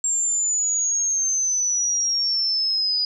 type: exponential sweep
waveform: sine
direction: down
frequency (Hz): 7459 to 4922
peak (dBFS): -19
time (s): 0.04-3.05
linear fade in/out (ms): 2
effects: none